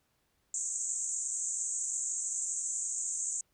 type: band-pass noise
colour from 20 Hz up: white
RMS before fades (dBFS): -35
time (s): 0.54-3.41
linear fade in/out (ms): 2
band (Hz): 6500 to 8100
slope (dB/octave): 96
effects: pink hiss -75 dBFS RMS until 3.53 s